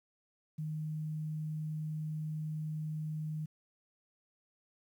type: tone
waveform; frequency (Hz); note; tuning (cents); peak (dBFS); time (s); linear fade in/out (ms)
sine; 154.9; D#3; -7; -35; 0.58-3.46; 10
effects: 11-bit